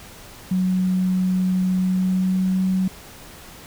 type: tone with pitch glide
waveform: sine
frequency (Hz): 185 to 187.47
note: F#3 to F#3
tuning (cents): 0 to +23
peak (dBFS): -17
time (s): 0.51-2.88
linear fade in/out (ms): 5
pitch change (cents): +23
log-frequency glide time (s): 1.77-2.66
effects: pink hiss -42 dBFS RMS until 3.66 s